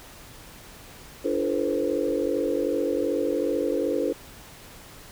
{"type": "tone cluster", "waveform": "sine", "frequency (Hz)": [291.4, 341.7, 431.2, 484.4, 527], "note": ["D4", "F4", "A4", "B4", "C5"], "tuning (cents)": [-13, -38, -35, -34, 12], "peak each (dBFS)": -29, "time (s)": [1.24, 4.13], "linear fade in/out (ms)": 10, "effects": ["pink hiss -46 dBFS RMS until 5.11 s"]}